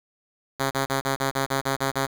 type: tone bursts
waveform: 5% pulse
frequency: 135.9 Hz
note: C#3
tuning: 34 cents flat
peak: -11 dBFS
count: 10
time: 0.59-2.069 s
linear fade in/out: 20 ms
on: 120 ms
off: 31 ms
effects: 7-bit